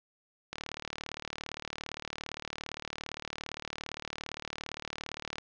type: click train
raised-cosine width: 0.2 ms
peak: -19 dBFS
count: 183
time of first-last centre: 0.53-5.383 s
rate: 37.5 Hz
effects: low-pass 6000 Hz 12 dB/octave